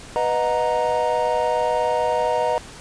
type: chord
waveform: triangle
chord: B major seventh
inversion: none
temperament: equal with one note detuned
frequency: 493.9 / 622.3 / 729.4 / 932.3 Hz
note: B4 / D#5 / F#5 / A#5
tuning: 0 / 0 / -25 / 0 cents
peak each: -22 / -21 / -25 / -21 dBFS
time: 0.16-2.58 s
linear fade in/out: 0 ms
effects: pink hiss -40 dBFS RMS until 2.8 s + resampled to 22050 Hz